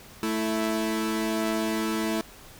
sawtooth tone pair together, 220 / 329.4 Hz, A3 / E4, 0 / -1 cents, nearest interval perfect fifth, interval 699 cents, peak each -24 dBFS, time 0.23-2.21 s, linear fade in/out 0 ms, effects pink hiss -48 dBFS RMS until 2.59 s

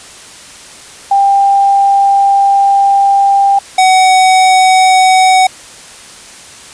sine / square tone pair in turn, 794 / 750.4 Hz, G5 / F#5, +22 / +24 cents, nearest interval minor second, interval 98 cents, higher first, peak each -5 dBFS, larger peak neither, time 1.11-3.59 / 3.78-5.47 s, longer first, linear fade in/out 5 ms, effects white hiss -33 dBFS RMS until 6.73 s + resampled to 22050 Hz

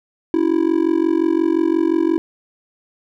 triangle tone with amplitude modulation, 329.1 Hz, E4, 3 cents flat, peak -8 dBFS, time 0.34-2.18 s, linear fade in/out 0 ms, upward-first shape sine, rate 45.7 Hz, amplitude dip 95%, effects none

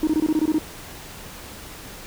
sine tone bursts, 311.1 Hz, D#4, in tune, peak -14 dBFS, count 9, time 0.03-0.584 s, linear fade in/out 2 ms, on 42 ms, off 22 ms, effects tanh soft clip ceiling -15 dBFS + pink hiss -39 dBFS RMS until 2.06 s

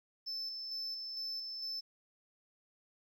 sine tone with tremolo, 5274 Hz, E8, in tune, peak -35 dBFS, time 0.26-1.81 s, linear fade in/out 20 ms, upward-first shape square, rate 2.2 Hz, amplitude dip 40%, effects tanh soft clip ceiling -36 dBFS + 12-bit

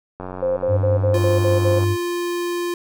click train, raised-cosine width 1 ms, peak -17 dBFS, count 152, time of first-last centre 0.2-1.84 s, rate 92.1 Hz
sine tone bursts, 523.3 Hz, C5, in tune, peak -17 dBFS, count 7, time 0.42-1.794 s, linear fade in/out 10 ms, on 150 ms, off 54 ms
triangle tone with pitch glide, 98 to 98.97 Hz, G2 to G2, 0 to +17 cents, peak -15 dBFS, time 0.67-1.97 s, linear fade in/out 50 ms, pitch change +17 cents, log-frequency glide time 0.87-1.27 s
square tone, 349 Hz, F4, 1 cent flat, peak -22 dBFS, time 1.14-2.74 s, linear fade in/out 2 ms
effects none

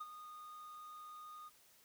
triangle tone with ADSR envelope, 1231 Hz, D#6, 19 cents flat, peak -39 dBFS, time 0-1.5 s, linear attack 11 ms, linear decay 33 ms, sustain -9 dB, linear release 28 ms, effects white hiss -67 dBFS RMS until 1.84 s

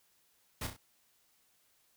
pink noise with echo, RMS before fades -38 dBFS, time 0.61-0.67 s, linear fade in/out 5 ms, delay 32 ms, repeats 3, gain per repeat -6 dB, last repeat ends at 0.766 s, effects white hiss -71 dBFS RMS until 1.96 s

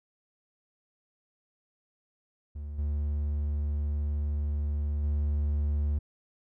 triangle tone with level steps, 73.42 Hz, D2, in tune, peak -33 / -25 / -23 dBFS, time 2.55-5.99 s, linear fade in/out 10 ms, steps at 2.78 / 5.03 s, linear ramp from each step 10 ms, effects none

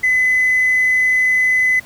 sine tone with hard clipping, 2017 Hz, B6, 36 cents sharp, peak -12 dBFS, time 0.03-1.8 s, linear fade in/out 10 ms, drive 1 dB, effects pink hiss -42 dBFS RMS until 1.85 s

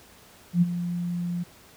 sine tone with ADSR envelope, 174.61 Hz, F3, in tune, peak -14 dBFS, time 0.53-1.44 s, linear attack 87 ms, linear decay 28 ms, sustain -12 dB, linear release 16 ms, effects pink hiss -52 dBFS RMS until 1.76 s + high-pass 60 Hz 12 dB/octave

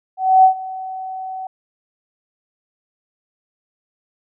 sine tone with ADSR envelope, 755 Hz, F#5, 35 cents sharp, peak -5 dBFS, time 0.17-1.47 s, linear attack 270 ms, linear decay 98 ms, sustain -20 dB, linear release 3 ms, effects none

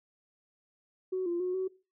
sine tone with pitch steps, 372.6 / 345.7 / 364.3 / 375.7 Hz, F#4 / F4 / F#4 / F#4, +12 / -18 / -27 / +26 cents, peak -28 dBFS, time 1.12-1.68 s, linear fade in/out 10 ms, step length 140 ms, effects noise-tail reverb RT60 0.3 s tail -20 dB re dry + tanh soft clip ceiling -24 dBFS

